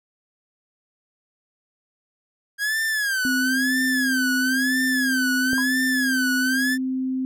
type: tone with vibrato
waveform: 45% pulse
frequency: 1620 Hz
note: G#6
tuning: 43 cents flat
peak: -21 dBFS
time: 2.58-6.78 s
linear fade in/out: 50 ms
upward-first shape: sine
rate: 1 Hz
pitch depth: 170 cents each way
type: tone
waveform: sine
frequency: 260 Hz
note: C4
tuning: 11 cents flat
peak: -22 dBFS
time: 3.25-7.25 s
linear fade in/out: 0 ms
type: click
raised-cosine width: 2 ms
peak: -18 dBFS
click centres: 5.532 s
type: tone with exponential decay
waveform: sine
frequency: 1010 Hz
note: B5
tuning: 39 cents sharp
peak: -25 dBFS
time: 5.58-5.69 s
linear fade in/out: 0 ms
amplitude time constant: 23 ms
effects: none